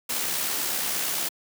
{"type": "noise with amplitude modulation", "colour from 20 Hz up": "white", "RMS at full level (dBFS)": -26, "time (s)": [0.09, 1.29], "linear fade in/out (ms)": 10, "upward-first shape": "sine", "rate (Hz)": 68.8, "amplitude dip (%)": 35, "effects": ["high-pass 150 Hz 12 dB/octave"]}